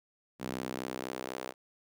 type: tone with high-pass filter sweep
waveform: sawtooth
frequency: 64 Hz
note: C2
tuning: 38 cents flat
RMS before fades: -39 dBFS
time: 0.39-1.54 s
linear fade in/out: 50 ms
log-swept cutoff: 210 to 480 Hz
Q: 1.2
effects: none